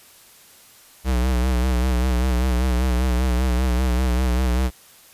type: tone with vibrato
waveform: square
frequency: 62.5 Hz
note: B1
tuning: 21 cents sharp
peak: -18 dBFS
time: 1.04-4.71 s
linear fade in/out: 50 ms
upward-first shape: sine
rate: 5.1 Hz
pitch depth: 75 cents each way
effects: white hiss -49 dBFS RMS until 5.13 s + resampled to 32000 Hz